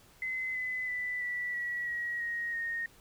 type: tone with pitch steps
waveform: sine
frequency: 2043 / 2015 / 1987.1 / 1959.8 / 1932.8 / 1906.2 / 1879.9 / 1854.1 Hz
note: C7 / B6 / B6 / B6 / B6 / A#6 / A#6 / A#6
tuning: -42 / +34 / +10 / -14 / -38 / +38 / +14 / -10 cents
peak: -32 dBFS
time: 0.22-2.86 s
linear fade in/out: 2 ms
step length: 330 ms
effects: pink hiss -60 dBFS RMS until 3 s